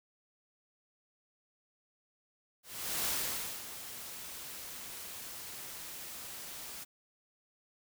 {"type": "noise with ADSR envelope", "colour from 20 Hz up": "white", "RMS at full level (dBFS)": -33, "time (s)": [2.63, 6.85], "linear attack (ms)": 420, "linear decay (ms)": 570, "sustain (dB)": -12, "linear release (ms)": 22, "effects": []}